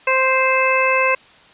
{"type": "harmonic tone", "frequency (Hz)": 523.3, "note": "C5", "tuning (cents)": 0, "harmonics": [1, 2, 3, 4, 5], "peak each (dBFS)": [-19, -19, -24, -21, -19], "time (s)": [0.07, 1.15], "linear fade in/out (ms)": 5, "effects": ["white hiss -47 dBFS RMS until 1.53 s", "resampled to 8000 Hz"]}